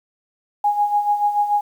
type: tone with tremolo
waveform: sine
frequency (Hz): 826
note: G#5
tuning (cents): -10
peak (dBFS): -13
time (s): 0.64-1.61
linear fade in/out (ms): 5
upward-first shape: sine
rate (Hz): 6.9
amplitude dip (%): 65
effects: 8-bit